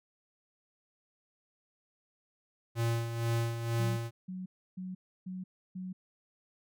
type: tone with tremolo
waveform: square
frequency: 116.1 Hz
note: A#2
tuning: 7 cents flat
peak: -28 dBFS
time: 2.75-4.11 s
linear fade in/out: 50 ms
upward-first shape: sine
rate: 2.1 Hz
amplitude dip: 60%
type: tone bursts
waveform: sine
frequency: 185 Hz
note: F#3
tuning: in tune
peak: -37 dBFS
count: 5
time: 3.79-5.93 s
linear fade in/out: 10 ms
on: 180 ms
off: 310 ms
effects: none